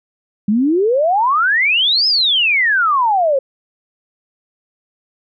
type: exponential two-way sweep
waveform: sine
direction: up then down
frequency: 197.8 to 5230 to 520 Hz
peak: -11 dBFS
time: 0.48-3.39 s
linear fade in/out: 5 ms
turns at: 2.07 s
effects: none